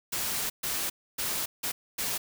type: noise bursts at uneven times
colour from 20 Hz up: white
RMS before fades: -31 dBFS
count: 5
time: 0.12-0.5 / 0.63-0.9 / 1.18-1.46 / 1.63-1.72 / 1.98-2.18 s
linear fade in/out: 10 ms
effects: none